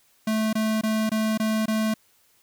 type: tone bursts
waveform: square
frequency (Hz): 218.3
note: A3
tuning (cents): -13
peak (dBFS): -22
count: 6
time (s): 0.27-1.94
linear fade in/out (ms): 5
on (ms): 260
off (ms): 22
effects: white hiss -62 dBFS RMS until 2.42 s